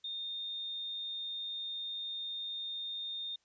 sine tone, 3651 Hz, A#7, 37 cents flat, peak -37 dBFS, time 0.04-3.36 s, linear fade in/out 5 ms, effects white hiss -75 dBFS RMS until 3.44 s + resampled to 16000 Hz

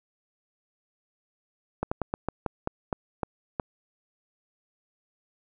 slowing click train, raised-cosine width 1 ms, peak -13 dBFS, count 10, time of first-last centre 1.83-3.598 s, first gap 85 ms, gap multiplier 1.2, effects none

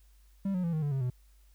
triangle tone with pitch steps, 196 / 181.82 / 168.67 / 156.47 / 145.15 / 134.65 / 124.91 Hz, G3 / F#3 / E3 / D#3 / D3 / C#3 / B2, 0 / -30 / +40 / +10 / -20 / -50 / +20 cents, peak -26 dBFS, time 0.45-1.101 s, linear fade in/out 5 ms, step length 93 ms, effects added 50 Hz sine -57 dBFS peak until 1.54 s + white hiss -70 dBFS RMS until 1.54 s

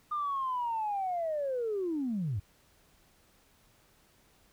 sine linear sweep, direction down, 1219 to 87.31 Hz, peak -29 dBFS, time 0.11-2.4 s, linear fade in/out 10 ms, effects tanh soft clip ceiling -25 dBFS + pink hiss -65 dBFS RMS until 4.52 s

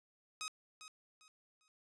10% pulse tone with echo, 1263 Hz, D#6, 26 cents sharp, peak -32 dBFS, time 0.41-0.48 s, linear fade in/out 0 ms, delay 400 ms, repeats 3, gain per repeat -11 dB, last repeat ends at 1.68 s, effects resampled to 22050 Hz

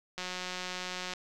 click train, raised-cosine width 0.2 ms, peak -20 dBFS, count 175, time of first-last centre 0.18-1.136 s, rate 182 Hz, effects none

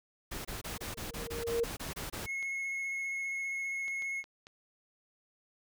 pink noise bursts, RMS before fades -40 dBFS, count 12, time 0.31-2.265 s, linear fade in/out 10 ms, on 140 ms, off 25 ms
sine tone with exponential growth, 466.2 Hz, A#4, in tune, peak -26 dBFS, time 0.76-1.64 s, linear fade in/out 5 ms, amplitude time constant 190 ms
clicks, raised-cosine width 0.2 ms, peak -33 dBFS, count 8, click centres 1.829 / 1.987 / 2.13 / 2.427 / 3.881 / 4.022 / 4.241 / 4.469 s
triangle tone with vibrato, 2174 Hz, C#7, 34 cents flat, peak -32 dBFS, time 2.25-4.24 s, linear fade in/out 50 ms, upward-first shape sine, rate 15 Hz, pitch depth 12 cents each way
effects none

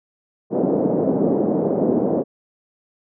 pink band-pass noise, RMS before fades -19 dBFS, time 0.5-2.24 s, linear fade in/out 50 ms, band 200 to 570 Hz, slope 24 dB/octave, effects none

